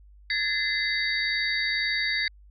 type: tone cluster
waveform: sine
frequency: 1666 / 1768 / 2056 / 3800 / 4580 Hz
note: G#6 / A6 / C7 / A#7 / D8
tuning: +5 / +8 / -31 / +33 / -44 cents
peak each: -34 / -32 / -27 / -34 / -30 dBFS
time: 0.3-2.28 s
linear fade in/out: 2 ms
effects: added 50 Hz sine -49 dBFS peak until 2.5 s